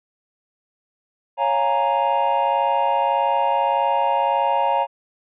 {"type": "chord", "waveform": "triangle", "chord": "Bb minor seventh", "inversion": "first", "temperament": "equal", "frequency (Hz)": [554.4, 698.5, 830.6, 932.3], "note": ["Db5", "F5", "Ab5", "Bb5"], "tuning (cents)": [0, 0, 0, 0], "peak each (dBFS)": [-22, -23, -21, -18], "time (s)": [1.37, 4.87], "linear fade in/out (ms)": 50, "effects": ["resampled to 8000 Hz"]}